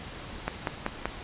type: click train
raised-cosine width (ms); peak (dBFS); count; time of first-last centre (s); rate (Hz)
0.5; -12; 4; 0.48-1.056; 5.21
effects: pink hiss -41 dBFS RMS until 1.23 s + resampled to 8000 Hz